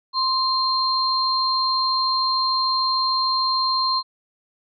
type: tone pair together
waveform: sine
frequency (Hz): 1046.5 / 4180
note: C6 / C8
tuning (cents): 0 / -2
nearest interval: 2 octaves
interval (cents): 2398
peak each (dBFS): -21 / -21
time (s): 0.13-4.03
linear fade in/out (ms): 50
effects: none